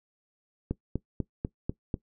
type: click train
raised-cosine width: 3 ms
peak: -16 dBFS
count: 6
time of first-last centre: 0.71-1.942 s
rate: 4.06 Hz
effects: noise-tail reverb RT60 0.1 s tail -19 dB re dry